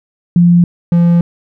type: tone pair in turn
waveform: sine / triangle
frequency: 173.6 / 171.61 Hz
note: F3 / F3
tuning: -10 / -30 cents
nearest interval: unison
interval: 20 cents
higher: first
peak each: -4 dBFS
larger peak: neither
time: 0.36-0.64 / 0.92-1.21 s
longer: second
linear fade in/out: 2 ms
effects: none